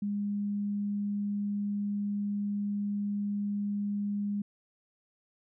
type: tone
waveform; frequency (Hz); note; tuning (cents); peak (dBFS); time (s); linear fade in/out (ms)
sine; 204; G#3; -31; -29; 0.02-4.42; 5
effects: none